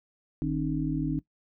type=harmonic tone with a mistuned harmonic; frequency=50.9 Hz; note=G#1; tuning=34 cents flat; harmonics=1 / 3 / 5 / 6; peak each=-36 / -30 / -31 / -31 dBFS; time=0.42-1.19 s; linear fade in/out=0 ms; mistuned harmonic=5; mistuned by=+76 cents; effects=noise-tail reverb RT60 0.1 s tail -19 dB re dry